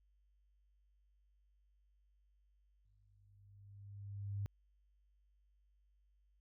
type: tone with exponential growth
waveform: sine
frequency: 100.4 Hz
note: G2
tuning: 42 cents sharp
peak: -36 dBFS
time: 2.85-4.46 s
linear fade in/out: 0 ms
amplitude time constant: 350 ms
effects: added 50 Hz sine -70 dBFS peak until 6.4 s